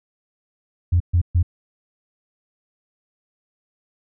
sine tone bursts, 87.31 Hz, F2, in tune, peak -12 dBFS, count 3, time 0.92-1.429 s, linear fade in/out 10 ms, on 83 ms, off 130 ms, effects tanh soft clip ceiling -9 dBFS

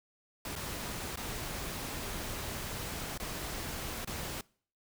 pink noise with dropouts, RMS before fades -39 dBFS, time 0.45-4.41 s, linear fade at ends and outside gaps 2 ms, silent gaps 0.555-0.561 / 1.159-1.172 / 3.177-3.199 / 4.048-4.073 s, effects noise-tail reverb RT60 0.5 s tail -24 dB re dry

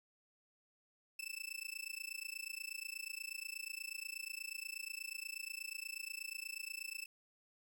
sawtooth tone with amplitude modulation, 2637 Hz, E7, in tune, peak -36 dBFS, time 1.19-7.06 s, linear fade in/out 5 ms, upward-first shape sine, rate 28.3 Hz, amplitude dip 100%, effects 11-bit

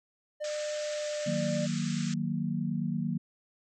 triangle tone with pitch glide, 601 to 595.1 Hz, D5 to D5, +40 to +23 cents, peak -30 dBFS, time 0.4-1.67 s, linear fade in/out 20 ms, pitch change -17 cents, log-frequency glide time 0.76-1.47 s
white band-pass noise, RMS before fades -43 dBFS, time 0.44-2.14 s, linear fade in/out 2 ms, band 1200 to 7800 Hz, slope 96 dB/octave
sine chord, D# minor, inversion none, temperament equal, 155.56 / 185 / 233.1 Hz, D#3 / F#3 / A#3, 0 / 0 / 0 cents, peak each -33 dBFS, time 1.26-3.18 s, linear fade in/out 10 ms
effects none

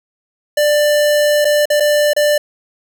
square tone with dropouts, 592 Hz, D5, 14 cents sharp, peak -11 dBFS, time 0.57-2.38 s, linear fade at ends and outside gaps 5 ms, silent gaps 1.447-1.451 / 1.656-1.701 / 1.8-1.804 / 2.134-2.164 s, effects none

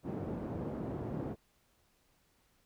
pink band-pass noise, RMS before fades -39 dBFS, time 0.03-1.36 s, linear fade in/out 50 ms, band 120 to 480 Hz, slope 12 dB/octave, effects pink hiss -72 dBFS RMS until 2.65 s

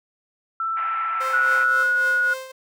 sine tone with vibrato, 1331 Hz, E6, 16 cents sharp, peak -22 dBFS, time 0.6-1.83 s, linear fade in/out 2 ms, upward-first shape triangle, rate 18 Hz, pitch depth 13 cents each way
white band-pass noise, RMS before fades -35 dBFS, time 0.76-1.65 s, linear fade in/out 20 ms, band 740 to 2400 Hz, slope 48 dB/octave
sawtooth tone with tremolo, 523.3 Hz, C5, in tune, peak -25 dBFS, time 1.2-2.52 s, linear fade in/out 10 ms, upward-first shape triangle, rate 3.7 Hz, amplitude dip 70%
sine tone with pitch glide, 1462 to 1453.6 Hz, F#6 to F#6, -21 to -31 cents, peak -17 dBFS, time 1.33-2.34 s, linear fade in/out 10 ms, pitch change -10 cents, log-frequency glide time 1.49-2.11 s
effects none

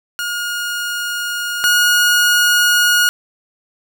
sawtooth tone pair in turn, 1430 / 1441.6 Hz, F6 / F#6, +41 / -45 cents, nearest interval unison, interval 14 cents, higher second, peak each -16 / -7 dBFS, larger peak second, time 0.19-1.64 / 1.64-3.09 s, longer neither, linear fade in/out 0 ms, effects none

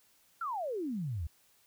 sine exponential sweep, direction down, 1419 to 71.3 Hz, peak -33 dBFS, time 0.41-1.27 s, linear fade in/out 5 ms, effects white hiss -67 dBFS RMS until 1.66 s

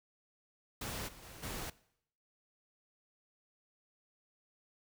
pink noise with level steps, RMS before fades -41 / -55 / -52 / -42 dBFS, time 0.81-1.7 s, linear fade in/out 5 ms, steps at 1.07 / 1.22 / 1.42 s, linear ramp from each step 20 ms, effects noise-tail reverb RT60 0.7 s tail -20 dB re dry

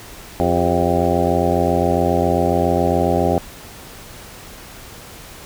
harmonic tone with a mistuned harmonic, 87.31 Hz, F2, in tune, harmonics 1 / 2 / 3 / 4 / 5 / 6 / 7 / 8 / 9, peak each -23 / -23 / -23 / -23 / -23 / -23 / -23 / -23 / -23 dBFS, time 0.4-3.38 s, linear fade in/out 0 ms, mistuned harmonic 5, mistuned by -99 cents, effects pink hiss -38 dBFS RMS until 5.45 s

